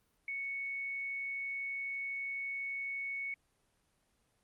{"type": "tone", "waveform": "sine", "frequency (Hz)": 2217, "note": "C#7", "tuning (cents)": 0, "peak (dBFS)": -36, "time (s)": [0.28, 3.34], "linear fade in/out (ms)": 2, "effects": ["pink hiss -75 dBFS RMS until 4.43 s", "Opus 32 kbps"]}